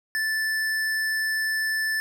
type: tone with tanh clipping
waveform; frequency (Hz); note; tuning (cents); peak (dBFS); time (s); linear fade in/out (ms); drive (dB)
sine; 1756; A6; -4; -25; 0.15-2; 0; 17
effects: none